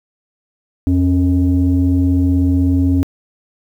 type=tone pair together; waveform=sine; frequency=85.3 / 271.9 Hz; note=F2 / C#4; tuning=-40 / -33 cents; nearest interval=octave + minor sixth; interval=2007 cents; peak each=-12 dBFS; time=0.87-3.03 s; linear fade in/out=0 ms; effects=tanh soft clip ceiling -6 dBFS + 8-bit